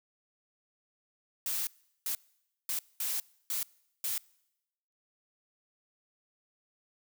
blue noise bursts at uneven times, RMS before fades -33 dBFS, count 6, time 1.46-1.67 / 2.06-2.15 / 2.69-2.79 / 3-3.2 / 3.5-3.63 / 4.04-4.18 s, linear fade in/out 2 ms, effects noise-tail reverb RT60 0.9 s tail -25 dB re dry

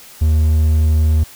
triangle tone, 77.78 Hz, D#2, in tune, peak -8 dBFS, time 0.21-1.24 s, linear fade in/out 10 ms, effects white hiss -40 dBFS RMS until 1.35 s

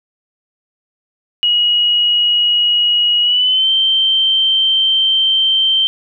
sine tone with pitch glide, 2900 to 3126 Hz, F#7 to G7, -35 to -6 cents, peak -10 dBFS, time 1.43-5.87 s, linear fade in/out 0 ms, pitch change +129 cents, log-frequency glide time 3.22-3.71 s, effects none

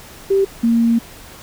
sine tone pair in turn, 390.7 / 231.6 Hz, G4 / A#3, -6 / -11 cents, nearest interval major sixth, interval 905 cents, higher first, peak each -11 dBFS, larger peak neither, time 0.3-0.45 / 0.63-0.99 s, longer second, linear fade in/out 10 ms, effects pink hiss -39 dBFS RMS until 1.42 s

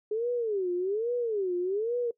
sine tone with vibrato, 415.3 Hz, G#4, in tune, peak -26 dBFS, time 0.11-2.11 s, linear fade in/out 5 ms, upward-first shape sine, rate 1.2 Hz, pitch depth 280 cents each way, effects noise-tail reverb RT60 0.1 s tail -21 dB re dry

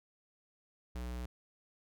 square tone, 61 Hz, B1, 21 cents flat, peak -39 dBFS, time 0.95-1.26 s, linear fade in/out 5 ms, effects none

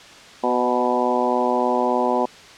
harmonic tone with a mistuned harmonic, 123.47 Hz, B2, in tune, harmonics 2 / 3 / 4 / 5 / 6 / 7 / 8, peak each -25 / -25 / -25 / -25 / -25 / -25 / -25 dBFS, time 0.43-2.26 s, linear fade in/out 10 ms, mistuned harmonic 4, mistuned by +23 cents, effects white hiss -43 dBFS RMS until 2.57 s + low-pass 5000 Hz 12 dB/octave

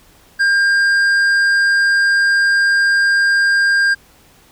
sine tone with tanh clipping, 1602 Hz, G6, 37 cents sharp, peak -12 dBFS, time 0.39-3.95 s, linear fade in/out 20 ms, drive 8 dB, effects pink hiss -49 dBFS RMS until 4.51 s

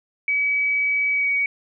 sine tone with pitch glide, 2279 to 2255 Hz, C#7 to C#7, +47 to +29 cents, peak -18 dBFS, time 0.28-1.46 s, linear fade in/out 2 ms, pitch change -18 cents, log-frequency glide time 1.11-1.3 s, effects none

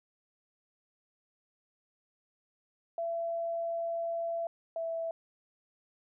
sine tone pair in turn, 672 / 660.5 Hz, E5 / E5, +33 / +3 cents, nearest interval unison, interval 30 cents, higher first, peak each -31 / -32 dBFS, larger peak first, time 2.98-4.47 / 4.76-5.11 s, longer first, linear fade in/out 2 ms, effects none

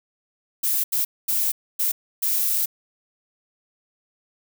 violet noise bursts at uneven times, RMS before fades -22 dBFS, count 5, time 0.63-0.84 / 0.92-1.05 / 1.28-1.52 / 1.79-1.92 / 2.22-2.66 s, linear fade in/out 10 ms, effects none

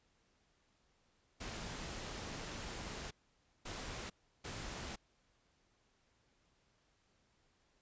pink noise bursts at uneven times, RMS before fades -45 dBFS, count 3, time 1.4-3.11 / 3.65-4.1 / 4.44-4.96 s, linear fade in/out 10 ms, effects pink hiss -75 dBFS RMS until 7.81 s + resampled to 16000 Hz

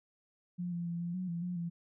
sine tone with pitch steps, 176.8 / 172.1 / 170.5 / 172.5 / 183.9 / 170 / 178.4 / 170.4 Hz, F3 / F3 / F3 / F3 / F#3 / F3 / F3 / F3, +22 / -25 / -41 / -21 / -10 / -46 / +37 / -42 cents, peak -34 dBFS, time 0.58-1.7 s, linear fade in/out 20 ms, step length 140 ms, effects none

